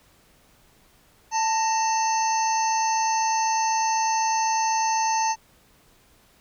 harmonic tone with a mistuned harmonic, 888 Hz, A5, 16 cents sharp, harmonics 1 / 2 / 3 / 5 / 6 / 7, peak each -21 / -35 / -35 / -37 / -38 / -29 dBFS, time 1.31-5.36 s, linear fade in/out 50 ms, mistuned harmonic 2, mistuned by +80 cents, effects pink hiss -58 dBFS RMS until 6.4 s

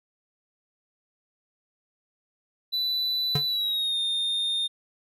triangle tone with pitch glide, 3981 to 3651 Hz, B7 to A#7, +13 to -37 cents, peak -23 dBFS, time 2.72-4.68 s, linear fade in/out 20 ms, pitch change -150 cents, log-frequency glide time 3.46-3.98 s
square tone with exponential decay, 144 Hz, D3, 34 cents flat, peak -21 dBFS, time 3.35-3.46 s, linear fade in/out 5 ms, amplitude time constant 22 ms
effects none

